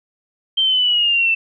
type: linear sweep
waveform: sine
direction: down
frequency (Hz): 3148 to 2653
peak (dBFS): -13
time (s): 0.57-1.35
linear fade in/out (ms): 10
effects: none